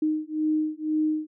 sine beating tone pair, 308.2 / 310.2 Hz, D#4 / D#4, -16 / -5 cents, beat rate 2 Hz, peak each -26 dBFS, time 0.02-1.27 s, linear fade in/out 5 ms, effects none

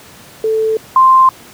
sine tone pair in turn, 440 / 1046.5 Hz, A4 / C6, 0 / 0 cents, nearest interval octave + minor third, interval 1500 cents, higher second, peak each -11 / -4 dBFS, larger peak second, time 0.44-0.77 / 0.96-1.29 s, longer neither, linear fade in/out 2 ms, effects pink hiss -38 dBFS RMS until 1.53 s + high-pass 100 Hz 12 dB/octave

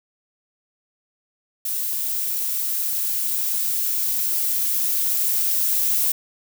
violet noise with level ramp, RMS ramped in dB -25 to -20 dBFS, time 1.65-6.12 s, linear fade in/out 5 ms, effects none

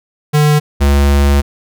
square tone pair in turn, 149.6 / 70.6 Hz, D3 / C#2, +32 / +32 cents, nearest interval octave + minor second, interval 1300 cents, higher first, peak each -8 dBFS, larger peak neither, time 0.33-0.6 / 0.8-1.42 s, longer second, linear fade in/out 20 ms, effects none

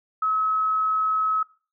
sine tone, 1285 Hz, E6, 45 cents flat, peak -20 dBFS, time 0.22-1.43 s, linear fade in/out 5 ms, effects noise-tail reverb RT60 0.4 s tail -21 dB re dry

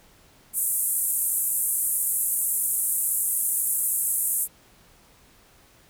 pink band-pass noise, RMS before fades -25 dBFS, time 0.53-4.48 s, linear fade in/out 50 ms, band 8500 to 14000 Hz, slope 48 dB/octave, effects pink hiss -56 dBFS RMS until 5.89 s

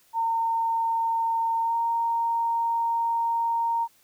sine tone with pitch glide, 913 to 925.7 Hz, A#5 to A#5, -36 to -12 cents, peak -22 dBFS, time 0.13-3.88 s, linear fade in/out 50 ms, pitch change +24 cents, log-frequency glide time 1.62-1.75 s, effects white hiss -61 dBFS RMS until 4.03 s

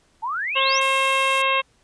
sine exponential sweep, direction up, 852 to 6350 Hz, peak -23 dBFS, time 0.22-0.8 s, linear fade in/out 20 ms
harmonic tone, 536 Hz, C5, 42 cents sharp, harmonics 1 / 2 / 3 / 4 / 5 / 6 / 7, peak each -26 / -21 / -31 / -26 / -23 / -29 / -32 dBFS, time 0.55-1.62 s, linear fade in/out 20 ms
violet noise, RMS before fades -28 dBFS, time 0.81-1.42 s, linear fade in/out 5 ms
effects pink hiss -61 dBFS RMS until 1.83 s + resampled to 22050 Hz

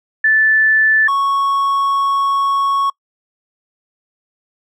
sine / triangle tone pair in turn, 1753 / 1106.9 Hz, A6 / C#6, -7 / -3 cents, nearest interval minor sixth, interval 796 cents, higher first, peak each -9 / -11 dBFS, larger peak first, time 0.24-1.08 / 1.08-2.9 s, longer second, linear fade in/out 5 ms, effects noise-tail reverb RT60 0.1 s tail -26 dB re dry

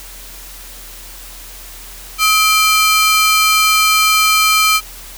sawtooth ring-modulated tone, 1822 Hz, A#6, 40 cents flat, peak -3 dBFS, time 2.18-4.81 s, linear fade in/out 50 ms, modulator 547 Hz, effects added 41 Hz sine -36 dBFS peak until 5.17 s + white hiss -35 dBFS RMS until 5.17 s

